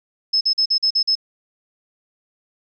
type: tone bursts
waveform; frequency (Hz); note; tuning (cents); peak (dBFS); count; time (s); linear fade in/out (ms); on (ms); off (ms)
sine; 5200; E8; -24; -14; 7; 0.33-1.154; 10; 80; 44
effects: none